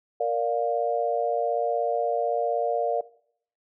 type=chord; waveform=sine; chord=Bb major; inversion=none; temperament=equal with one note detuned; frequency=466.2 / 587.3 / 703.3 Hz; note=Bb4 / D5 / F5; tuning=0 / 0 / +12 cents; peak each=-27 dBFS; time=0.2-3.01 s; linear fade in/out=5 ms; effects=noise-tail reverb RT60 0.6 s tail -19 dB re dry